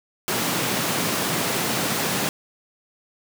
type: high-pass noise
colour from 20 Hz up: pink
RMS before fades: -24 dBFS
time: 0.28-2.29 s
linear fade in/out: 0 ms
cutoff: 130 Hz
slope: 24 dB/octave
effects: none